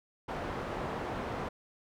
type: low-pass noise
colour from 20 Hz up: white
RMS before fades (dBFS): -37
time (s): 0.28-1.49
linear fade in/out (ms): 10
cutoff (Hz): 920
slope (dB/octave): 12
effects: none